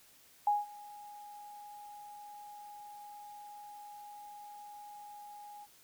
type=tone with ADSR envelope; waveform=sine; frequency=827 Hz; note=G#5; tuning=8 cents flat; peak=-24 dBFS; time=0.47-5.67 s; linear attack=3 ms; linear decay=180 ms; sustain=-23 dB; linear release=40 ms; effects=white hiss -62 dBFS RMS until 5.83 s